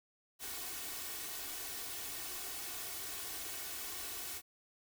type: noise with comb filter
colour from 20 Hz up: white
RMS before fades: -43 dBFS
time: 0.39-4.42 s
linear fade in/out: 50 ms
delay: 2.7 ms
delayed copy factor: +0.65
effects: none